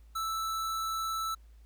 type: tone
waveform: square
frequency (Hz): 1318.5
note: E6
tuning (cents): 0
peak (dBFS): -32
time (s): 0.15-1.35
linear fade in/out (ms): 10
effects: added 55 Hz sine -52 dBFS peak until 1.65 s + pink hiss -71 dBFS RMS until 1.65 s